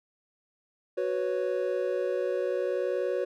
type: chord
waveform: triangle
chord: F# suspended fourth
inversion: none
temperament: equal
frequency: 370 / 493.9 / 554.4 Hz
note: F#4 / B4 / C#5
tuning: 0 / 0 / 0 cents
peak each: -29 / -29 / -29 dBFS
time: 0.97-3.25 s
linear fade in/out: 10 ms
effects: none